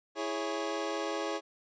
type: chord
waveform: 25% pulse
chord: C# minor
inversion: first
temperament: equal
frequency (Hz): 329.6 / 415.3 / 554.4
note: E4 / G#4 / C#5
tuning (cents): 0 / 0 / 0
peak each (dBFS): -33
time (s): 0.15-1.41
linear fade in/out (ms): 50
effects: resampled to 16000 Hz